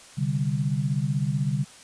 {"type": "chord", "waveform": "sine", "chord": "C suspended second", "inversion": "none", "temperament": "equal", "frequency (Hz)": [130.81, 146.83, 196], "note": ["C3", "D3", "G3"], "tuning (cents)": [0, 0, 0], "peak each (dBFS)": [-27, -25, -30], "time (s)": [0.17, 1.65], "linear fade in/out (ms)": 20, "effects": ["white hiss -48 dBFS RMS until 1.83 s", "resampled to 22050 Hz"]}